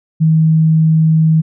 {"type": "tone", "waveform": "sine", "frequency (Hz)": 159.2, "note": "D#3", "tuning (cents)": 40, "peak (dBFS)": -7, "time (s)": [0.2, 1.42], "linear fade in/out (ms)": 20, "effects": []}